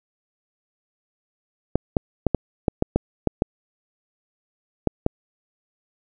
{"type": "clicks", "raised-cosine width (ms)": 2, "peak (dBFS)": -4, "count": 11, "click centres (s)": [1.756, 1.968, 2.267, 2.347, 2.682, 2.824, 2.96, 3.273, 3.421, 4.873, 5.064], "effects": []}